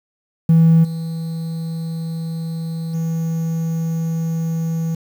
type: tone with level steps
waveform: triangle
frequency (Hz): 163.6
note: E3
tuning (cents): -13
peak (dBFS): -5 / -20 / -16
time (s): 0.49-4.95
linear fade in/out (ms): 5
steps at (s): 0.83 / 2.93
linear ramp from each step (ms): 20
effects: tanh soft clip ceiling -4 dBFS + 7-bit